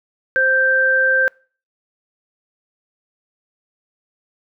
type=tone pair together; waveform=sine; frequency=523.7 / 1568 Hz; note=C5 / G6; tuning=+1 / 0 cents; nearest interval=octave + perfect fifth; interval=1899 cents; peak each=-20 / -13 dBFS; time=0.36-1.28 s; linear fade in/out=0 ms; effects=noise-tail reverb RT60 0.4 s tail -26 dB re dry